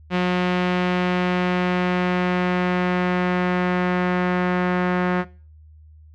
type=tone with low-pass filter sweep; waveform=sawtooth; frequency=180 Hz; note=F#3; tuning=47 cents flat; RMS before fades=-20 dBFS; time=0.1-5.25 s; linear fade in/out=50 ms; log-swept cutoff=2800 to 1800 Hz; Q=1.5; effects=noise-tail reverb RT60 0.4 s tail -21 dB re dry + added 77 Hz sine -44 dBFS peak until 6.14 s